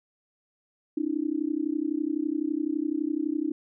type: tone with amplitude modulation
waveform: sine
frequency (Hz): 304.5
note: D#4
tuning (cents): -37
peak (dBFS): -21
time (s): 0.97-3.52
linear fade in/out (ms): 5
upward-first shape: sine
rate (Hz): 31.9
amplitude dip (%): 100
effects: none